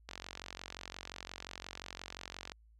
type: click train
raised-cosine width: 0.2 ms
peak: -25 dBFS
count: 112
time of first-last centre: 0.09-2.519 s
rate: 45.7 Hz
effects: added 55 Hz sine -60 dBFS peak until 2.79 s